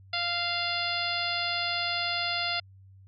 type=harmonic tone with a mistuned harmonic; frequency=695 Hz; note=F5; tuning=9 cents flat; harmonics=1 / 2 / 3 / 4 / 5 / 6 / 7; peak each=-35 / -35 / -35 / -35 / -35 / -35 / -35 dBFS; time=0.13-2.6 s; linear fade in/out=5 ms; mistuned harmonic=6; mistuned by=+21 cents; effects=added 96 Hz sine -50 dBFS peak until 3.07 s